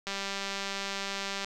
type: click train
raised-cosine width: 0.2 ms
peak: -17 dBFS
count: 272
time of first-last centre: 0.07-1.446 s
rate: 197 Hz
effects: none